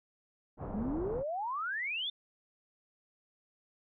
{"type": "low-pass noise", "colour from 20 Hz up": "pink", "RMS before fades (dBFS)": -40, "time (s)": [0.57, 1.24], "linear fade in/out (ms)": 50, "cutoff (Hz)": 1000, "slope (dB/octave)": 24}
{"type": "exponential sweep", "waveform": "sine", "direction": "up", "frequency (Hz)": [195.9, 3614], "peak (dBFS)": -33, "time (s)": [0.74, 2.1], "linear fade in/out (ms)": 5}
{"effects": []}